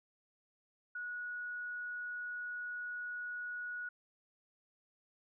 sine tone, 1460 Hz, F#6, 24 cents flat, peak -39 dBFS, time 0.95-3.89 s, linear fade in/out 5 ms, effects none

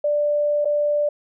sine tone with dropouts, 589 Hz, D5, 5 cents sharp, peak -17 dBFS, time 0.04-1.09 s, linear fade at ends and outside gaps 5 ms, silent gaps 0.647-0.654 s, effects none

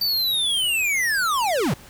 square linear sweep, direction down, 4644 to 98 Hz, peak -20 dBFS, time 0.01-1.74 s, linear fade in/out 5 ms, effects pink hiss -46 dBFS RMS until 1.89 s

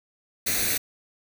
white noise with comb filter, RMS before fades -25 dBFS, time 0.46-0.78 s, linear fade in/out 10 ms, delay 0.48 ms, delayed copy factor +0.65, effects none

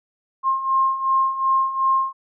sine beating tone pair, 1063 / 1065.7 Hz, C6 / C6, +27 / +31 cents, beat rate 2.7 Hz, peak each -23 / -18 dBFS, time 0.43-2.13 s, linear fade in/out 50 ms, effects none

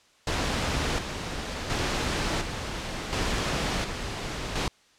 pink noise with tremolo, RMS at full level -27 dBFS, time 0.27-4.68 s, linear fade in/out 2 ms, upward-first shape square, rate 0.7 Hz, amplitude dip 50%, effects white hiss -60 dBFS RMS until 4.98 s + low-pass 6000 Hz 12 dB/octave

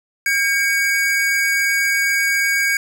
square tone pair together, 1611.8 / 2248 Hz, G6 / C#7, +48 / +24 cents, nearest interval tritone, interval 576 cents, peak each -19 dBFS, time 0.26-2.77 s, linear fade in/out 2 ms, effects none

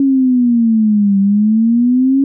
sine exponential two-way sweep, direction down then up, 277.2 to 195.1 to 277.2 Hz, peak -8 dBFS, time 0-2.24 s, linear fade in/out 2 ms, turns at 1.19 s, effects none

